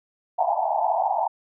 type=band-pass noise; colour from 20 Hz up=white; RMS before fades=-23 dBFS; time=0.38-1.28 s; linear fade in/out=10 ms; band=650 to 920 Hz; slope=96 dB/octave; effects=none